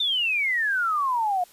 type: exponential sweep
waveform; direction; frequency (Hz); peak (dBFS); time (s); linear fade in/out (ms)
sine; down; 3646 to 698.5; -21; 0-1.44; 5
effects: white hiss -53 dBFS RMS until 1.52 s + resampled to 32000 Hz